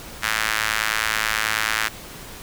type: tone with high-pass filter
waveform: sawtooth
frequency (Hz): 109.3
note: A2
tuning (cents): -11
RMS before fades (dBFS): -23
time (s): 0.22-1.89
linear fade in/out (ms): 20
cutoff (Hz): 1600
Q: 1.8
effects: pink hiss -38 dBFS RMS until 2.42 s